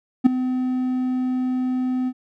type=tone with ADSR envelope; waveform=triangle; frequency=254.7 Hz; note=C4; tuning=46 cents flat; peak=-4 dBFS; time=0.24-2.13 s; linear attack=23 ms; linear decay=7 ms; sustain=-14 dB; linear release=54 ms; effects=none